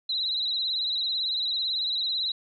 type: tone with vibrato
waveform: sine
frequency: 3951 Hz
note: B7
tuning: in tune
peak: -25 dBFS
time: 0.09-2.32 s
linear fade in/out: 5 ms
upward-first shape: sine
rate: 18 Hz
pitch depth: 68 cents each way
effects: none